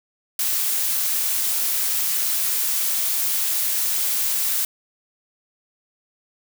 blue noise, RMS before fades -22 dBFS, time 0.39-4.65 s, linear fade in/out 2 ms, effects none

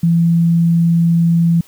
sine tone, 168.2 Hz, E3, 35 cents sharp, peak -9 dBFS, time 0.03-1.61 s, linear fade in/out 5 ms, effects white hiss -47 dBFS RMS until 1.67 s

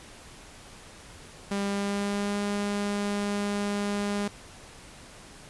sawtooth tone with pitch glide, 200 to 203.7 Hz, G3 to G#3, +35 to -33 cents, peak -23 dBFS, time 1.51-4.28 s, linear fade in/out 5 ms, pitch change +32 cents, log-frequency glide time 1.67-2.38 s, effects pink hiss -48 dBFS RMS until 5.49 s + resampled to 24000 Hz

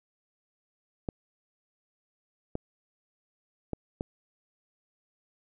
clicks, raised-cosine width 2 ms, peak -18 dBFS, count 4, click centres 1.088 / 2.554 / 3.733 / 4.009 s, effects none

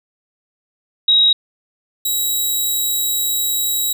sine / 10% pulse tone pair in turn, 3814 / 3863 Hz, A#7 / B7, +39 / -39 cents, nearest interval unison, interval 22 cents, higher second, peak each -9 dBFS, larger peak neither, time 1.08-1.33 / 2.05-3.93 s, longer second, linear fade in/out 5 ms, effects none

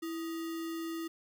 sine tone with sample-and-hold, 329.6 Hz, E4, in tune, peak -35 dBFS, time 0.02-1.08 s, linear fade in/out 10 ms, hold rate 1575 Hz, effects none

